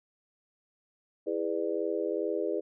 sine chord, E dominant seventh, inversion none, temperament just, 329.6 / 412 / 494.4 / 593.3 Hz, E4 / G#4 / B4 / D5, 0 / -14 / +2 / +18 cents, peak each -34 / -32 / -34 / -36 dBFS, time 1.26-2.61 s, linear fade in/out 20 ms, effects none

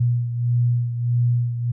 sine beating tone pair, 120.2 / 121.8 Hz, B2 / B2, -46 / -24 cents, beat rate 1.6 Hz, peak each -18 / -25 dBFS, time 0-1.72 s, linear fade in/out 10 ms, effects none

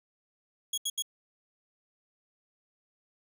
20% pulse tone bursts, 3322 Hz, G#7, in tune, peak -24 dBFS, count 3, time 0.73-1.023 s, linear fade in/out 5 ms, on 47 ms, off 76 ms, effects none

